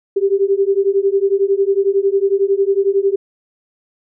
sine beating tone pair, 388.6 / 399.6 Hz, G4 / G4, -15 / +33 cents, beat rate 11 Hz, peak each -15 dBFS, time 0.16-3.16 s, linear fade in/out 10 ms, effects none

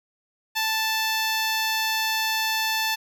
10% pulse tone, 880 Hz, A5, in tune, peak -14 dBFS, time 0.55-2.96 s, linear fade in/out 20 ms, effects none

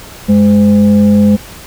sine tone with frequency modulation, 207.7 Hz, G#3, in tune, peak -4 dBFS, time 0.28-1.37 s, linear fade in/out 20 ms, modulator 303 Hz, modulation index 0.47, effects pink hiss -32 dBFS RMS until 1.66 s

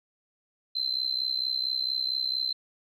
sine tone with amplitude modulation, 4088 Hz, C8, 41 cents flat, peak -22 dBFS, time 0.75-2.53 s, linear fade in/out 10 ms, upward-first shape sine, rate 64.4 Hz, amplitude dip 85%, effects tanh soft clip ceiling -18 dBFS

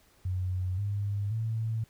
sine tone with pitch steps, 92 / 101.49 / 111.96 Hz, F#2 / G#2 / A2, -9 / -39 / +31 cents, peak -28 dBFS, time 0.25-1.84 s, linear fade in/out 5 ms, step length 530 ms, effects pink hiss -63 dBFS RMS until 1.89 s

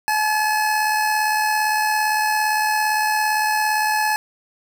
25% pulse tone with amplitude modulation, 856 Hz, A5, 48 cents flat, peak -12 dBFS, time 0.08-4.16 s, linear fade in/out 0 ms, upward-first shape sine, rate 77.6 Hz, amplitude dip 35%, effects none

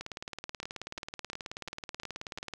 two click trains, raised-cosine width 0.2 ms, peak -21 / -23 dBFS, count 48 / 6, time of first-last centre 0.01-2.537 / 0.63-2.384 s, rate 18.6 / 2.85 Hz, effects none

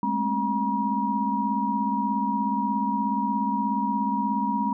sine tone cluster, 205.2 / 222 / 267 / 957 Hz, G#3 / A3 / C4 / A#5, -21 / +16 / +35 / +45 cents, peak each -28 / -32 / -30 / -25 dBFS, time 0.03-4.73 s, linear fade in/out 2 ms, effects none

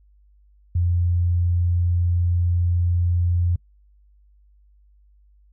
sine tone, 87.31 Hz, F2, in tune, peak -17 dBFS, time 0.75-3.56 s, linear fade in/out 5 ms, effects noise-tail reverb RT60 0.1 s tail -23 dB re dry + added 50 Hz sine -52 dBFS peak until 5.52 s

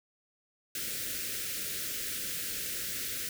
white band-stop noise, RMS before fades -36 dBFS, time 0.75-3.29 s, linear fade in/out 2 ms, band 550 to 1400 Hz, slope 48 dB/octave, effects none

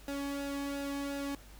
sawtooth tone with flanger, 280.7 Hz, C#4, 22 cents sharp, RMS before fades -37 dBFS, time 0.08-1.35 s, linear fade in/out 2 ms, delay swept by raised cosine 0.91 to 1.5 ms, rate 2.8 Hz, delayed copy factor -0.6, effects added 50 Hz sine -52 dBFS peak until 1.59 s + pink hiss -57 dBFS RMS until 1.59 s

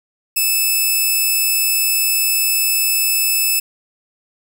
5% pulse tone, 2615 Hz, E7, 15 cents flat, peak -5 dBFS, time 0.36-3.6 s, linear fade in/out 10 ms, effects none

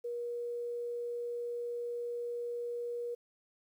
sine tone, 477.8 Hz, A#4, 43 cents sharp, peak -35 dBFS, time 0.04-3.15 s, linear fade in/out 10 ms, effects 11-bit

